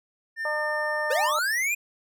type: tone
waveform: triangle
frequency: 1800 Hz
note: A6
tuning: 39 cents sharp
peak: -26 dBFS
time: 0.36-1.32 s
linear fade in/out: 50 ms
type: harmonic tone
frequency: 302.5 Hz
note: D#4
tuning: 49 cents flat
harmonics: 2 / 3 / 4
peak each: -29 / -33 / -35 dBFS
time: 0.45-1.39 s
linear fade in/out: 2 ms
type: linear sweep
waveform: square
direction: up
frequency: 466.2 to 2489 Hz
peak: -24 dBFS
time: 1.1-1.75 s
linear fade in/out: 10 ms
effects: none